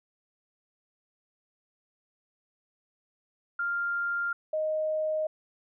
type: tone pair in turn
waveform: sine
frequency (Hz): 1396.9 / 622.2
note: F6 / D#5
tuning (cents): 0 / 0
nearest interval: octave + major second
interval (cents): 1400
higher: first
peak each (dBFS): -27 / -26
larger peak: second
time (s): 3.59-4.33 / 4.53-5.27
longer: neither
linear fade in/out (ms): 5
effects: none